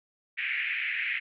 white band-pass noise, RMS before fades -31 dBFS, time 0.37-1.2 s, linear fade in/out 20 ms, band 1800 to 2500 Hz, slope 48 dB/octave, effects none

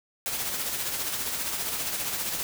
white noise with tremolo, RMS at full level -29 dBFS, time 0.26-2.43 s, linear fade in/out 0 ms, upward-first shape sine, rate 15 Hz, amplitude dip 40%, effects none

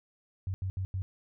sine tone bursts at uneven times, 94.5 Hz, F#2, 37 cents sharp, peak -30 dBFS, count 4, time 0.47-0.54 / 0.62-0.7 / 0.77-0.85 / 0.94-1.02 s, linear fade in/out 0 ms, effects none

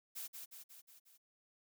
blue noise with echo, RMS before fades -45 dBFS, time 0.15-0.28 s, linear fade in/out 20 ms, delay 180 ms, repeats 5, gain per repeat -4 dB, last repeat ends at 1.18 s, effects none

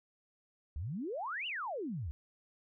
sine exponential two-way sweep, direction up then down, 66.1 to 3062 to 66.1 Hz, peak -36 dBFS, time 0.76-2.11 s, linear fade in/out 0 ms, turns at 1.47 s, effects none

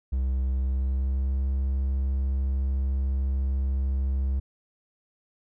triangle tone with pitch glide, 65 to 66.9 Hz, C2 to C2, -11 to +39 cents, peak -21 dBFS, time 0.12-4.4 s, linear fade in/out 10 ms, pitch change +50 cents, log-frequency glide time 0.46-1.43 s, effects none

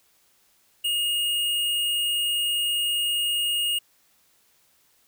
square tone, 2855 Hz, F7, 37 cents sharp, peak -23 dBFS, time 0.84-3.79 s, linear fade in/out 10 ms, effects white hiss -63 dBFS RMS until 5.07 s

